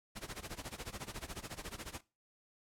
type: noise with tremolo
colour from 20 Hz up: pink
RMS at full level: -42 dBFS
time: 0.15-2.01 s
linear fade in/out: 20 ms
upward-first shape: sine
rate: 14 Hz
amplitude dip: 90%
effects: noise-tail reverb RT60 0.3 s tail -21 dB re dry + low-pass 12000 Hz 12 dB/octave